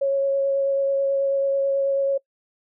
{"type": "tone with vibrato", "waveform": "sine", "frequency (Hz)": 550, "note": "C#5", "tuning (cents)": -14, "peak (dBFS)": -18, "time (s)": [0.01, 2.18], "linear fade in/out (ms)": 10, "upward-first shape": "sine", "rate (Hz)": 9.2, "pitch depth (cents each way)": 10, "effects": ["noise-tail reverb RT60 0.1 s tail -24 dB re dry"]}